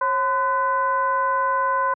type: tone with frequency modulation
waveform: sine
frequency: 1019 Hz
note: C6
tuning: 46 cents flat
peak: -18 dBFS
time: 0.01-1.94 s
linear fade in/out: 5 ms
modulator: 477 Hz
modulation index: 0.76
effects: high-pass 150 Hz 12 dB/octave